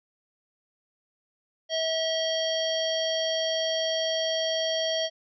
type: harmonic tone with a mistuned harmonic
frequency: 646 Hz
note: E5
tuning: 35 cents flat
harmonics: 1 / 3 / 5 / 7 / 9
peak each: -27 / -37 / -30 / -35 / -36 dBFS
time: 1.69-5.1 s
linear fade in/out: 50 ms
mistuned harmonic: 9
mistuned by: -64 cents
effects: none